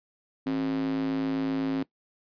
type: tone with high-pass filter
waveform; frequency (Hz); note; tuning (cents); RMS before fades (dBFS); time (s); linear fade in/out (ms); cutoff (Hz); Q
square; 53.9; A1; -35; -28; 0.46-1.83; 5; 250; 6.8
effects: noise-tail reverb RT60 0.1 s tail -19 dB re dry + resampled to 11025 Hz